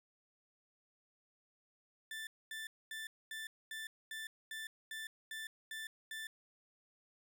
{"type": "tone bursts", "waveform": "30% pulse", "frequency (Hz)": 1767, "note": "A6", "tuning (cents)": 7, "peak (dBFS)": -40, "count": 11, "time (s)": [2.11, 6.27], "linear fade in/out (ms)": 2, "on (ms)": 160, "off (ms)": 240, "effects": []}